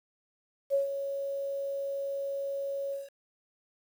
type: tone with ADSR envelope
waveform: sine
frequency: 554.4 Hz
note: C#5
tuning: in tune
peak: -22 dBFS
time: 0.7-3.1 s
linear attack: 39 ms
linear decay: 130 ms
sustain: -9 dB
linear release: 180 ms
effects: 9-bit